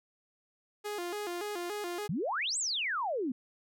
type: tone with vibrato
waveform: sawtooth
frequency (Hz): 381.5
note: G4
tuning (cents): -47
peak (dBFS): -31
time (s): 0.84-2.08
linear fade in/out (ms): 20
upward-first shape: square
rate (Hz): 3.5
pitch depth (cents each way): 150
type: exponential two-way sweep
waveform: sine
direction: up then down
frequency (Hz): 137.9 to 8420 to 233.9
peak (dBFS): -30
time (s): 2.09-3.32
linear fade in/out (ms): 5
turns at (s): 2.58
effects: none